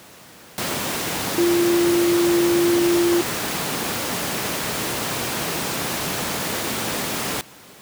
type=tone in noise; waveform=sine; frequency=345.3 Hz; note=F4; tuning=20 cents flat; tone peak=-15 dBFS; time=1.38-3.21 s; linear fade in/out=0 ms; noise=pink; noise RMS=-24 dBFS; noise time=0.58-7.41 s; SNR=+6 dB; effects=pink hiss -44 dBFS RMS until 7.81 s + high-pass 150 Hz 12 dB/octave